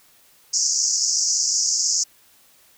white band-pass noise, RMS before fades -21 dBFS, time 0.53-2.04 s, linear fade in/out 10 ms, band 5000 to 7100 Hz, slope 96 dB/octave, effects white hiss -55 dBFS RMS until 2.77 s

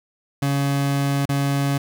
30% pulse tone with dropouts, 140 Hz, C#3, 18 cents sharp, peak -16 dBFS, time 0.42-1.78 s, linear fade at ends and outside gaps 5 ms, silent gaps 1.256-1.291 s, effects none

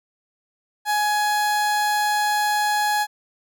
30% pulse tone, 838 Hz, G#5, 15 cents sharp, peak -16 dBFS, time 0.85-3.07 s, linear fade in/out 50 ms, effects none

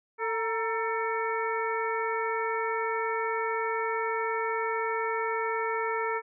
harmonic tone with a mistuned harmonic, 446.4 Hz, A4, 25 cents sharp, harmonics 1 / 2 / 3 / 4 / 5, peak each -31 / -32 / -34 / -37 / -37 dBFS, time 0.18-6.22 s, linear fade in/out 50 ms, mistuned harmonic 2, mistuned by +73 cents, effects none

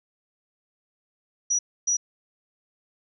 sine tone bursts at uneven times, 5830 Hz, F#8, 26 cents flat, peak -20 dBFS, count 2, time 1.5-1.59 / 1.87-1.97 s, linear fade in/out 10 ms, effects none

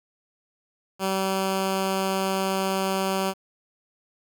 10% pulse tone, 191.8 Hz, G3, 37 cents flat, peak -15 dBFS, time 0.99-3.34 s, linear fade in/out 50 ms, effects 9-bit

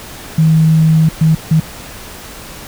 sine tone bursts at uneven times, 159.1 Hz, D#3, 39 cents sharp, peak -6 dBFS, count 3, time 0.38-1.09 / 1.21-1.35 / 1.51-1.6 s, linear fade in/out 5 ms, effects pink hiss -31 dBFS RMS until 2.67 s

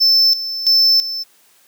triangle tone with tremolo, 5290 Hz, E8, 5 cents sharp, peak -8 dBFS, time 0-1.24 s, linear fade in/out 20 ms, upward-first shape square, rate 1.5 Hz, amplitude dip 75%, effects white hiss -53 dBFS RMS until 1.67 s + high-pass 200 Hz 12 dB/octave

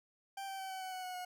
40% pulse tone with pitch steps, 784 / 775.4 / 767 / 758.6 / 750.3 / 742.1 / 734 / 726 Hz, G5 / G5 / G5 / F#5 / F#5 / F#5 / F#5 / F#5, 0 / -19 / -38 / +43 / +24 / +5 / -14 / -33 cents, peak -40 dBFS, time 0.37-1.25 s, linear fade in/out 5 ms, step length 110 ms, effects none

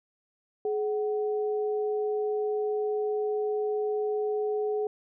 sine tone pair together, 422.4 / 750 Hz, G#4 / F#5, +29 / +23 cents, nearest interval minor seventh, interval 994 cents, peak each -26 / -37 dBFS, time 0.65-4.87 s, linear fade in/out 2 ms, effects none

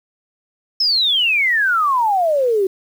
sine exponential sweep, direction down, 5330 to 370.4 Hz, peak -13 dBFS, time 0.8-2.67 s, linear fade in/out 5 ms, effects 7-bit

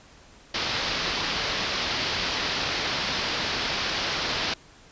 white low-pass noise, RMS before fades -28 dBFS, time 0.54-4.54 s, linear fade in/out 5 ms, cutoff 5200 Hz, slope 48 dB/octave, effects pink hiss -52 dBFS RMS until 4.91 s + resampled to 16000 Hz

